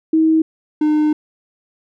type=tone pair in turn; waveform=sine / triangle; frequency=318.8 / 303.8 Hz; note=D#4 / D#4; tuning=+42 / -41 cents; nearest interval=minor second; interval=83 cents; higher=first; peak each=-10 dBFS; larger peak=neither; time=0.13-0.42 / 0.81-1.13 s; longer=second; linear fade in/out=5 ms; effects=none